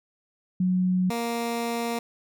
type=tone pair in turn; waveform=sine / 15% pulse; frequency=183.3 / 234 Hz; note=F#3 / A#3; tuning=-16 / +7 cents; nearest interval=major third; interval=423 cents; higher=second; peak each=-20 dBFS; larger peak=neither; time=0.6-1.1 / 1.1-1.99 s; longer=second; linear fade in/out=5 ms; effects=none